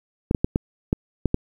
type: clicks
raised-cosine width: 3 ms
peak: -6 dBFS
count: 7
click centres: 0.311 / 0.348 / 0.445 / 0.559 / 0.929 / 1.257 / 1.344 s
effects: 8-bit